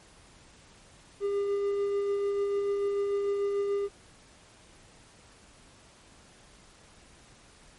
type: tone with tremolo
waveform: triangle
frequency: 402.3 Hz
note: G4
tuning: 45 cents sharp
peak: -23 dBFS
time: 1.2-3.89 s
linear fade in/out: 50 ms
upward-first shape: sine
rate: 6.8 Hz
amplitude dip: 25%
effects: pink hiss -56 dBFS RMS until 7.78 s + MP3 48 kbps